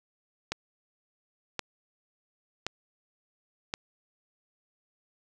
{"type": "click train", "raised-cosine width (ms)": 0.2, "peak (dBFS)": -13, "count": 4, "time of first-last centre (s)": [0.52, 3.739], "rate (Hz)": 0.932, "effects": []}